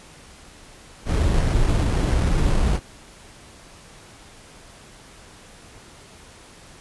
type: noise with sample-and-hold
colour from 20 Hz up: brown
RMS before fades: -19 dBFS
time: 1.05-2.8 s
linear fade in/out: 50 ms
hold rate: 3675 Hz
effects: pink hiss -46 dBFS RMS until 6.8 s + resampled to 24000 Hz